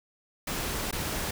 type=noise with dropouts; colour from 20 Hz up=pink; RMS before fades=-32 dBFS; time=0.47-1.31 s; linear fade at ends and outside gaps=5 ms; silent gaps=0.912-0.926 s; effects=none